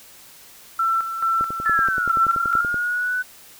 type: tone with tremolo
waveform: sine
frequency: 1341 Hz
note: E6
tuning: 29 cents sharp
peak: -17 dBFS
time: 0.79-2.61 s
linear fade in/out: 5 ms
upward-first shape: square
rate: 2.3 Hz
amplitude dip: 60%
type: click train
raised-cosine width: 2 ms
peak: -19 dBFS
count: 15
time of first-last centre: 1.41-2.743 s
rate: 10.5 Hz
type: linear two-way sweep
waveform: sine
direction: down then up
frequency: 1760 to 1338 to 1501 Hz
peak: -20 dBFS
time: 1.65-3.23 s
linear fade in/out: 20 ms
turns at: 2.15 s
effects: white hiss -46 dBFS RMS until 3.59 s